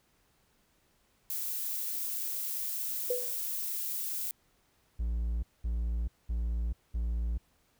violet noise, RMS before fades -35 dBFS, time 1.3-4.31 s, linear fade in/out 0 ms
sine tone with exponential decay, 493.9 Hz, B4, in tune, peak -25 dBFS, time 3.1-3.37 s, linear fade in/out 5 ms, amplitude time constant 57 ms
triangle tone bursts, 57.6 Hz, A#1, 20 cents flat, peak -27 dBFS, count 4, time 4.99-7.38 s, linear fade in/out 10 ms, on 440 ms, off 210 ms
effects pink hiss -70 dBFS RMS until 7.79 s

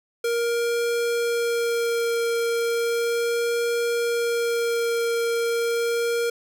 square tone with vibrato, 468.1 Hz, A#4, 7 cents sharp, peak -22 dBFS, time 0.24-6.3 s, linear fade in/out 5 ms, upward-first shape sine, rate 0.35 Hz, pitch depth 10 cents each way, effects none

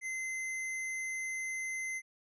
square tone, 2064 Hz, C7, 24 cents flat, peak -36 dBFS, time 0.01-2.02 s, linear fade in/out 50 ms, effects resampled to 24000 Hz

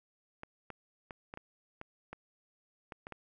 clicks, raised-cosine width 0.5 ms, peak -28 dBFS, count 10, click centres 0.434 / 0.703 / 1.108 / 1.339 / 1.374 / 1.814 / 2.13 / 2.922 / 3.069 / 3.123 s, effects none

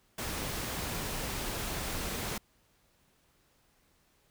pink noise, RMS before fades -36 dBFS, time 0.18-2.38 s, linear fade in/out 5 ms, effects pink hiss -69 dBFS RMS until 4.3 s

